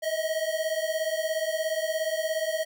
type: beating tone pair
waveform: square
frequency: 627 / 644 Hz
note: D#5 / E5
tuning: +13 / -41 cents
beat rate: 17 Hz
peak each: -30 dBFS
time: 0.02-2.65 s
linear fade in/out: 20 ms
effects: none